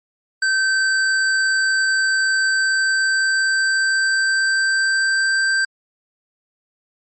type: tone with pitch glide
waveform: square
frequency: 1550 to 1567.1 Hz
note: G6 to G6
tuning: -20 to -1 cents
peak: -16 dBFS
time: 0.42-5.65 s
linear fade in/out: 5 ms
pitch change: +19 cents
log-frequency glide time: 2.47-5.38 s
effects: MP3 32 kbps